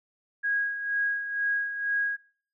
sine tone with tremolo, 1645 Hz, G#6, 17 cents flat, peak -23 dBFS, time 0.43-2.17 s, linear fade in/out 20 ms, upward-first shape sine, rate 2.1 Hz, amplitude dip 60%, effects noise-tail reverb RT60 0.5 s tail -22 dB re dry

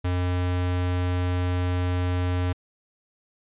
square tone, 90 Hz, F#2, 47 cents flat, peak -23 dBFS, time 0.04-2.53 s, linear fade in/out 10 ms, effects resampled to 8000 Hz

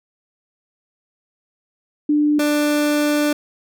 sine / 30% pulse tone pair in turn, 297.1 / 295.7 Hz, D4 / D4, +20 / +12 cents, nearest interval unison, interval 8 cents, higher first, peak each -13 dBFS, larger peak neither, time 2.09-2.39 / 2.39-3.33 s, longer second, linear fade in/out 5 ms, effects none

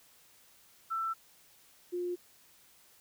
sine tone pair in turn, 1333 / 354.5 Hz, E6 / F4, +19 / +26 cents, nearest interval octave + major seventh, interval 2293 cents, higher first, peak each -31 / -32 dBFS, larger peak first, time 0.9-1.14 / 1.92-2.16 s, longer neither, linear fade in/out 20 ms, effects white hiss -62 dBFS RMS until 3 s

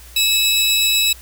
sawtooth tone pair together, 2600 / 3904 Hz, E7 / B7, -24 / -21 cents, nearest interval perfect fifth, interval 703 cents, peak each -16 / -12 dBFS, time 0.16-1.13 s, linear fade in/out 5 ms, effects added 60 Hz sine -40 dBFS peak until 1.21 s + white hiss -43 dBFS RMS until 1.21 s

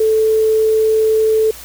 sine tone, 438.3 Hz, A4, 7 cents flat, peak -10 dBFS, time 0-1.51 s, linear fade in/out 5 ms, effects added 60 Hz sine -41 dBFS peak until 1.64 s + white hiss -35 dBFS RMS until 1.64 s

